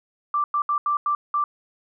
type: tone bursts at uneven times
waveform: sine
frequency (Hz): 1174.7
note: D6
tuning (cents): 0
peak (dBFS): -19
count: 6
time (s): 0.34-0.44 / 0.54-0.62 / 0.69-0.78 / 0.86-0.97 / 1.06-1.15 / 1.34-1.44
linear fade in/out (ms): 2
effects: none